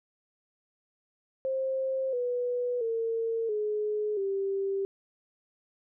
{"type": "tone with pitch steps", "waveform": "sine", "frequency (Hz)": [529, 490.7, 455.2, 422.3, 391.8], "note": ["C5", "B4", "A#4", "G#4", "G4"], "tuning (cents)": [19, -11, -41, 29, -1], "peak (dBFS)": -27, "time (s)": [1.45, 4.85], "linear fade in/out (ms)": 0, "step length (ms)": 680, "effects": []}